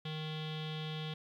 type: tone with low-pass filter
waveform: square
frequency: 155.56 Hz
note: D#3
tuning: in tune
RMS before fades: -40 dBFS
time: 0.05-1.14 s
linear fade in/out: 5 ms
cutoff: 3400 Hz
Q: 7.7
effects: 12-bit